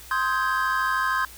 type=chord; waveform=triangle; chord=Ab major seventh; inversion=first; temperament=equal with one note detuned; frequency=1046.5 / 1259.7 / 1568 / 1661.2 Hz; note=C6 / Eb6 / G6 / Ab6; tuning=0 / +21 / 0 / 0 cents; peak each=-23 / -27 / -25 / -28 dBFS; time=0.11-1.25 s; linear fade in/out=2 ms; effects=added 60 Hz sine -48 dBFS peak until 1.37 s + white hiss -45 dBFS RMS until 1.37 s